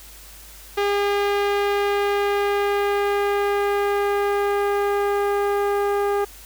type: tone with low-pass filter sweep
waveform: sawtooth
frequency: 405.3 Hz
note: G#4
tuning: 42 cents flat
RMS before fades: -21 dBFS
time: 0.77-6.25 s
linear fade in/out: 10 ms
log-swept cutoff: 3400 to 1300 Hz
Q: 0.87
effects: added 50 Hz sine -45 dBFS peak until 6.45 s + white hiss -44 dBFS RMS until 6.45 s